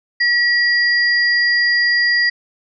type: tone pair together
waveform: sine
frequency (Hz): 1922 / 4806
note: B6 / D8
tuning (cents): -48 / +39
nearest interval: octave + major third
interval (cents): 1587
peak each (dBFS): -13 / -19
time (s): 0.2-2.3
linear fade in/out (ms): 10
effects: none